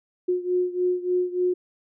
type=beating tone pair; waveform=sine; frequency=359.9 / 363.3 Hz; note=F#4 / F#4; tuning=-48 / -32 cents; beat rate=3.4 Hz; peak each=-23 / -26 dBFS; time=0.28-1.54 s; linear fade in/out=10 ms; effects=none